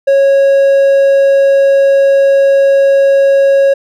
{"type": "tone", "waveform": "triangle", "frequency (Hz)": 550, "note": "C#5", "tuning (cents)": -14, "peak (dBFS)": -3, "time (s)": [0.07, 3.74], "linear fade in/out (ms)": 10, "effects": []}